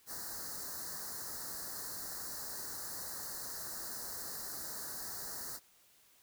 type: band-stop noise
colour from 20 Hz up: white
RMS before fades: -43 dBFS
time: 0.06-5.6 s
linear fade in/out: 50 ms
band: 1900 to 4100 Hz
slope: 96 dB/octave
effects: white hiss -66 dBFS RMS until 6.22 s